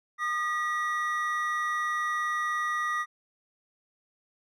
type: tone pair together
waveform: triangle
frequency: 1222.8 / 1926 Hz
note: D#6 / B6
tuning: -30 / -44 cents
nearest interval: minor sixth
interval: 786 cents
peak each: -27 / -29 dBFS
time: 0.18-3.06 s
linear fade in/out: 50 ms
effects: none